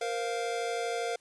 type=chord; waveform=square; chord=Bb suspended second; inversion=none; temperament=equal with one note detuned; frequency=466.2 / 518.7 / 698.5 Hz; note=Bb4 / C5 / F5; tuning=0 / -15 / 0 cents; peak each=-34 / -40 / -35 dBFS; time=0.01-1.16 s; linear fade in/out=5 ms; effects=white hiss -65 dBFS RMS until 1.2 s + resampled to 22050 Hz